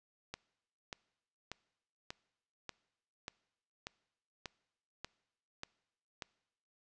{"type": "click train", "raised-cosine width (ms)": 0.2, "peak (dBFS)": -24, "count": 11, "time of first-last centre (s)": [0.34, 6.222], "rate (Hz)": 1.7, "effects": ["noise-tail reverb RT60 0.9 s tail -23 dB re dry", "resampled to 22050 Hz"]}